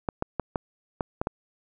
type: clicks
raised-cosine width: 1 ms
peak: -12 dBFS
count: 7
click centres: 0.088 / 0.224 / 0.397 / 0.558 / 1.008 / 1.215 / 1.271 s
effects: none